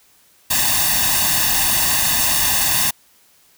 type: noise with comb filter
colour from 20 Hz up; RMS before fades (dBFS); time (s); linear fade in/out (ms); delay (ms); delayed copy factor
white; -17; 0.5-2.91; 10; 1.1; +0.85
effects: white hiss -54 dBFS RMS until 3.57 s